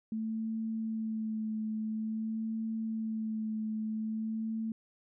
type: tone with vibrato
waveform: sine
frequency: 220 Hz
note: A3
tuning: in tune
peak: -32 dBFS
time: 0.12-4.72 s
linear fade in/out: 2 ms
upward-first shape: sine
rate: 0.49 Hz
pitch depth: 21 cents each way
effects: none